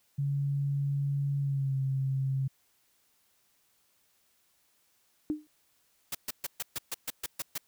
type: tone with pitch glide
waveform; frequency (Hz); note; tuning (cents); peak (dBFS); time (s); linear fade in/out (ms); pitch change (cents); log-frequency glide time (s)
sine; 140.7 to 134.35; C#3 to C3; +26 to +46; -27; 0.18-2.48; 10; -80; 1.4-1.77
type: tone with exponential decay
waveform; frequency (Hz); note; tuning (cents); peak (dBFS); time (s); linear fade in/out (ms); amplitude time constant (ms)
sine; 303.5; D#4; -43; -24; 5.3-5.47; 0; 36
type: noise bursts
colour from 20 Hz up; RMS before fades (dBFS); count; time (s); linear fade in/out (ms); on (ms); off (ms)
white; -34; 10; 6.12-7.58; 5; 29; 130
effects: white hiss -70 dBFS RMS until 7.67 s